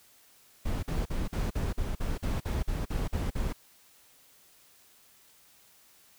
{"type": "noise bursts", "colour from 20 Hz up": "brown", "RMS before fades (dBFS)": -30, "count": 13, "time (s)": [0.65, 3.53], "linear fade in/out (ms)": 10, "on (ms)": 180, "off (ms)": 45, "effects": ["white hiss -60 dBFS RMS until 6.18 s"]}